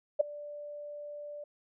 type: tone with ADSR envelope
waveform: sine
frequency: 587.3 Hz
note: D5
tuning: in tune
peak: -18 dBFS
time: 0.19-1.44 s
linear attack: 16 ms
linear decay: 8 ms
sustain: -22 dB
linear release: 5 ms
effects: none